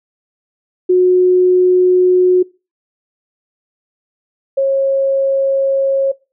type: tone pair in turn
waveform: sine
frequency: 364.6 / 543.5 Hz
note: F#4 / C#5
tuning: -25 / -34 cents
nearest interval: perfect fifth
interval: 691 cents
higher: second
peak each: -7 / -10 dBFS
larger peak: first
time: 0.89-2.43 / 4.57-6.12 s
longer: second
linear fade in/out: 10 ms
effects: noise-tail reverb RT60 0.3 s tail -23 dB re dry